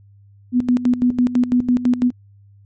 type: tone with tremolo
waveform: sine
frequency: 246.9 Hz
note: B3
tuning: in tune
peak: -11 dBFS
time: 0.52-2.12 s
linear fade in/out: 50 ms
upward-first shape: square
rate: 6 Hz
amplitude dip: 75%
effects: added 100 Hz sine -45 dBFS peak until 2.65 s + MP3 32 kbps